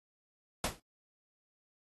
pink noise with exponential decay, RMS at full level -28 dBFS, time 0.64-0.8 s, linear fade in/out 2 ms, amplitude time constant 34 ms, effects AAC 32 kbps

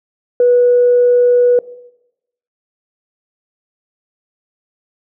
sine tone, 488.9 Hz, B4, 18 cents flat, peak -6 dBFS, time 0.4-1.59 s, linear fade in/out 2 ms, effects noise-tail reverb RT60 0.9 s tail -19 dB re dry + tanh soft clip ceiling -2 dBFS

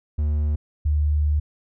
triangle / sine tone pair in turn, 75 / 74.62 Hz, D2 / D2, +37 / +28 cents, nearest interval unison, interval 9 cents, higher first, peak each -17 dBFS, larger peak neither, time 0.18-0.56 / 0.85-1.4 s, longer second, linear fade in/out 10 ms, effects none

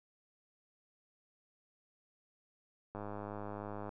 click train, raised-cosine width 1 ms, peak -29 dBFS, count 98, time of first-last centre 2.95-3.892 s, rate 103 Hz, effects none

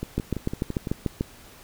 two click trains, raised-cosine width 3 ms, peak -16 / -11 dBFS, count 6 / 8, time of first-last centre 0.03-0.872 / 0.18-1.209 s, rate 5.94 / 6.8 Hz, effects pink hiss -49 dBFS RMS until 1.63 s

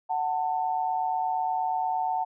sine tone pair together, 743.6 / 892 Hz, F#5 / A5, +8 / +23 cents, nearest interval minor third, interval 315 cents, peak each -27 / -28 dBFS, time 0.09-2.25 s, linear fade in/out 20 ms, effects none

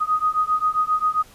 sine beating tone pair, 1244.5 / 1252 Hz, D#6 / D#6, 0 / +10 cents, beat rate 7.5 Hz, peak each -21 dBFS, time 0-1.23 s, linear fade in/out 20 ms, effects pink hiss -49 dBFS RMS until 1.34 s + resampled to 32000 Hz

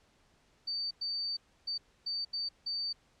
sine tone bursts at uneven times, 4593 Hz, D8, 39 cents flat, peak -32 dBFS, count 6, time 0.67-0.91 / 1.01-1.37 / 1.67-1.78 / 2.06-2.25 / 2.33-2.49 / 2.66-2.93 s, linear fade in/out 10 ms, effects pink hiss -68 dBFS RMS until 3.2 s + low-pass 7000 Hz 12 dB/octave

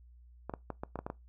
clicks, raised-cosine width 1 ms, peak -23 dBFS, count 8, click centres 0.496 / 0.538 / 0.703 / 0.835 / 0.957 / 0.99 / 1.065 / 1.101 s, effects noise-tail reverb RT60 0.2 s tail -22 dB re dry + added 60 Hz sine -54 dBFS peak until 1.28 s

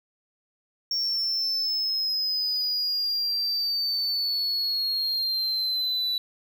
sine exponential sweep, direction down, 5500 to 3951 Hz, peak -21 dBFS, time 0.91-6.18 s, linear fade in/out 2 ms, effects tanh soft clip ceiling -23 dBFS + 9-bit

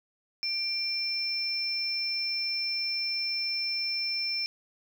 sine tone pair together, 2371 / 5323 Hz, D7 / E8, +16 / +16 cents, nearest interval octave + major second, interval 1400 cents, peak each -34 / -29 dBFS, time 0.43-4.46 s, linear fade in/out 0 ms, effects 9-bit

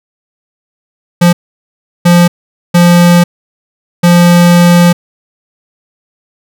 square tone bursts at uneven times, 174.2 Hz, F3, 4 cents flat, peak -3 dBFS, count 4, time 1.21-1.33 / 2.05-2.28 / 2.74-3.24 / 4.03-4.93 s, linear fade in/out 10 ms, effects none

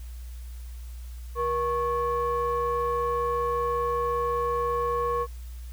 triangle ring-modulated tone, 311.1 Hz, D#4, in tune, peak -19 dBFS, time 1.35-5.27 s, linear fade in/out 50 ms, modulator 788 Hz, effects added 60 Hz sine -36 dBFS peak until 5.72 s + white hiss -55 dBFS RMS until 5.72 s

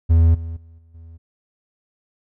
triangle tone with level steps, 82.41 Hz, E2, in tune, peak -8 / -24 / -40 / -46 / -36 dBFS, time 0.09-1.18 s, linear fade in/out 20 ms, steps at 0.34 / 0.56 / 0.78 / 0.94 s, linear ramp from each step 10 ms, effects none

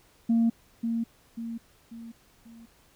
sine tone with echo, 230 Hz, A#3, 23 cents flat, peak -18 dBFS, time 0.29-0.5 s, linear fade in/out 10 ms, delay 540 ms, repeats 4, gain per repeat -7 dB, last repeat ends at 2.66 s, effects tanh soft clip ceiling -17 dBFS + pink hiss -61 dBFS RMS until 2.95 s

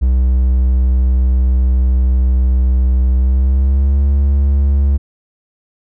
triangle tone with pitch glide, 63.4 to 69.54 Hz, B1 to C#2, +46 to +6 cents, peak -7 dBFS, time 0.01-4.98 s, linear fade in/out 20 ms, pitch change +160 cents, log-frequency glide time 3.15-4.01 s, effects none

